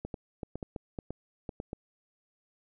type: clicks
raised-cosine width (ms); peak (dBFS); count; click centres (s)
2; -23; 11; 0.05 / 0.142 / 0.432 / 0.556 / 0.628 / 0.762 / 0.988 / 1.106 / 1.492 / 1.601 / 1.731
effects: none